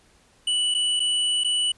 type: tone with dropouts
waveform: square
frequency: 2960 Hz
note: F#7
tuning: in tune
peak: -21 dBFS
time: 0.47-1.72 s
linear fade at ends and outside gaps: 5 ms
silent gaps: 0.742-0.747 / 0.996-1.001 / 1.437-1.445 s
effects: pink hiss -58 dBFS RMS until 1.77 s + resampled to 24000 Hz